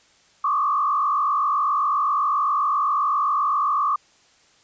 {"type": "tone with frequency modulation", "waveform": "sine", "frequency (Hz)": 1156, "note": "D6", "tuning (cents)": -28, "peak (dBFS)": -18, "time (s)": [0.44, 3.96], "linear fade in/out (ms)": 5, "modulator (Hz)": 47.6, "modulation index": 1.5, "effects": ["white hiss -57 dBFS RMS until 4.63 s", "resampled to 16000 Hz"]}